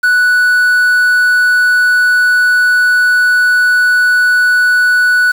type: tone with quantisation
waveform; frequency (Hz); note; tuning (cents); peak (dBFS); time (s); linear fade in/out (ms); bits
triangle; 1480; F#6; 0; -5; 0.03-5.32; 10; 5
effects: none